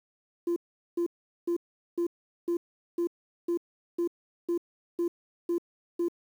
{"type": "tone bursts", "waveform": "sine", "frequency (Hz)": 343.9, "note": "F4", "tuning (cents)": -27, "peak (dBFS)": -23, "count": 12, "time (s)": [0.47, 6.084], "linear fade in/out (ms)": 5, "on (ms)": 92, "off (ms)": 410, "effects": ["tanh soft clip ceiling -23 dBFS", "9-bit"]}